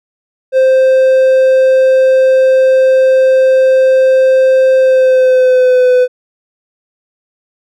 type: tone with pitch glide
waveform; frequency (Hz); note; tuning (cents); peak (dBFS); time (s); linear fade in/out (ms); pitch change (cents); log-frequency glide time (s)
triangle; 523.3 to 502; C5 to B4; 0 to +28; -3; 0.52-6.08; 50; -72; 4.78-5.94
effects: none